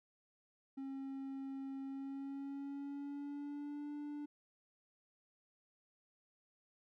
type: tone with pitch glide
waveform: triangle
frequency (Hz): 270.5 to 293.3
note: C#4 to D4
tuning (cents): -42 to -2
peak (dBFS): -40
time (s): 0.77-4.26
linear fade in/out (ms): 10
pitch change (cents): +140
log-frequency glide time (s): 1.84-3.92
effects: none